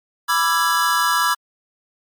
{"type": "chord", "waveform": "square", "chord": "E dominant seventh", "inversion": "second", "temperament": "equal with one note detuned", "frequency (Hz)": [987.8, 1174.7, 1337.7, 1661.2], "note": ["B5", "D6", "E6", "G#6"], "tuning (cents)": [0, 0, 25, 0], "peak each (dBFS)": -22, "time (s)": [0.28, 1.35], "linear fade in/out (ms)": 20, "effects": ["MP3 96 kbps"]}